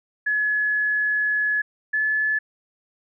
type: tone pair in turn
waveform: sine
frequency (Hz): 1700 / 1724.7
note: G#6 / A6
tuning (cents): +40 / -35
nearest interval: unison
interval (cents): 25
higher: second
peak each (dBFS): -19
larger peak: neither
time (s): 0.26-1.62 / 1.93-2.39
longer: first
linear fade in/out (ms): 10
effects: none